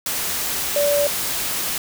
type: tone in noise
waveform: sine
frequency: 578 Hz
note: D5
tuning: 28 cents flat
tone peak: -16 dBFS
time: 0.76-1.07 s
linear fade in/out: 2 ms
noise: white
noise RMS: -24 dBFS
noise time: 0.06-1.78 s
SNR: +5 dB
effects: none